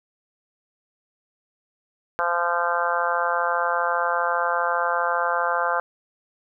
harmonic tone, 172.5 Hz, F3, 21 cents flat, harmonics 3 / 4 / 5 / 6 / 7 / 8 / 9, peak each -28 / -28 / -28 / -28 / -28 / -28 / -28 dBFS, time 2.19-5.8 s, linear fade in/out 0 ms, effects none

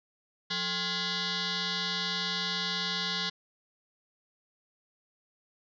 sine tone with frequency modulation, 177.2 Hz, F3, 25 cents sharp, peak -29 dBFS, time 0.5-3.3 s, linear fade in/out 10 ms, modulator 618 Hz, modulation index 7.5, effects none

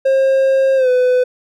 triangle tone with pitch glide, 535 to 502.1 Hz, C5 to B4, +38 to +29 cents, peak -8 dBFS, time 0.05-1.24 s, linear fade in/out 10 ms, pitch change -109 cents, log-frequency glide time 0.76-0.89 s, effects none

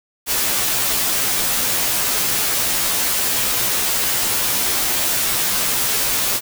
white noise with comb filter, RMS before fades -19 dBFS, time 0.26-6.41 s, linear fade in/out 50 ms, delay 13 ms, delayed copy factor -1, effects none

